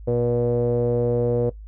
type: tone with low-pass filter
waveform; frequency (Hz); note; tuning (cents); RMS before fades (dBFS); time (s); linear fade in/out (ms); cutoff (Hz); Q
sawtooth; 120; B2; -49; -21; 0.07-1.5; 10; 510; 9.7
effects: noise-tail reverb RT60 0.1 s tail -17 dB re dry + added 52 Hz sine -36 dBFS peak until 1.67 s